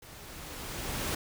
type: noise with level ramp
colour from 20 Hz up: pink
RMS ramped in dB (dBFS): -50 to -32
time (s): 0.02-1.15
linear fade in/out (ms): 5
effects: none